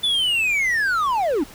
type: linear sweep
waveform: triangle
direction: down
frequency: 3520 to 250 Hz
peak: -16 dBFS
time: 0.03-1.44 s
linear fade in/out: 10 ms
effects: pink hiss -43 dBFS RMS until 1.54 s